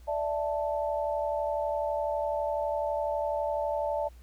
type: chord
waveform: sine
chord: D suspended second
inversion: none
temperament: equal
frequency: 587.3 / 659.3 / 880 Hz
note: D5 / E5 / A5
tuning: 0 / 0 / 0 cents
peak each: -30 / -33 / -33 dBFS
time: 0.07-4.09 s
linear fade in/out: 20 ms
effects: added 60 Hz sine -48 dBFS peak until 4.22 s + pink hiss -63 dBFS RMS until 4.22 s